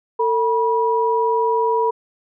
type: tone pair together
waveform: sine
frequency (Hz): 450 / 968.5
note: A4 / B5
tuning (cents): +39 / -34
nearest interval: octave + minor second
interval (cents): 1327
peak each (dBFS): -18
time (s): 0.19-1.91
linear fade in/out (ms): 10
effects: none